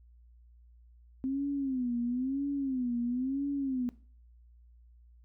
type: tone with vibrato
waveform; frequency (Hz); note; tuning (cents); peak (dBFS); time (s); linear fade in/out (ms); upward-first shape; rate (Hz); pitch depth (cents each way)
sine; 259.6; C4; -13; -29; 1.24-3.89; 0; sine; 1; 150
effects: noise-tail reverb RT60 0.4 s tail -18 dB re dry + added 59 Hz sine -55 dBFS peak until 5.24 s